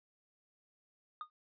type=tone with exponential decay; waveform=triangle; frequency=1228 Hz; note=D#6; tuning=23 cents flat; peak=-34 dBFS; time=1.21-1.3 s; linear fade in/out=1 ms; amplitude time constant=18 ms; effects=resampled to 11025 Hz